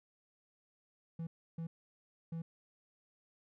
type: tone bursts at uneven times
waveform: triangle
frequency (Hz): 164.81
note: E3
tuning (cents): 0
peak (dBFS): -36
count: 3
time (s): 1.19-1.27 / 1.58-1.67 / 2.32-2.42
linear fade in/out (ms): 5
effects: none